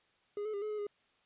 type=tone with pitch steps; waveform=triangle; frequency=412 / 430.7 / 402.5 / 426.6 / 423.2 / 411.3 Hz; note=G#4 / A4 / G4 / G#4 / G#4 / G#4; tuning=-14 / -37 / +46 / +46 / +33 / -17 cents; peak=-33 dBFS; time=0.37-0.868 s; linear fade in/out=2 ms; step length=83 ms; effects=white hiss -71 dBFS RMS until 1.25 s + resampled to 8000 Hz